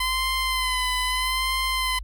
15% pulse tone with vibrato, 1025 Hz, C6, 36 cents flat, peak -16 dBFS, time 0-1.99 s, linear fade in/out 5 ms, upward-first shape sine, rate 0.79 Hz, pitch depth 35 cents each way, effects added 50 Hz sine -32 dBFS peak until 2.03 s + MP3 64 kbps

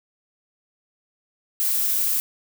violet noise with high-pass filter sweep, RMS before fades -22 dBFS, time 1.6-2.2 s, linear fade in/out 0 ms, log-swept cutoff 730 to 1200 Hz, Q 1.6, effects none

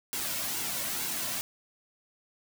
white noise with flanger, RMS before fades -33 dBFS, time 0.13-1.41 s, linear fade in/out 0 ms, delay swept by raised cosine 1.6 to 2.48 ms, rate 2.2 Hz, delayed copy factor -0.55, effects none

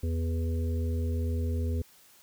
harmonic tone, 82.41 Hz, E2, in tune, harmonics 1 / 3 / 5 / 6, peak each -27 / -37 / -41 / -43 dBFS, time 0.03-1.82 s, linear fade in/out 5 ms, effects white hiss -58 dBFS RMS until 2.22 s

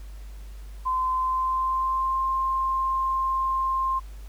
sine tone with pitch glide, 1031 to 1056.3 Hz, C6 to C6, -26 to +16 cents, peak -22 dBFS, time 0.85-4 s, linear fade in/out 20 ms, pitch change +42 cents, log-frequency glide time 1.11-2.21 s, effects added 50 Hz sine -37 dBFS peak until 4.28 s + pink hiss -55 dBFS RMS until 4.28 s

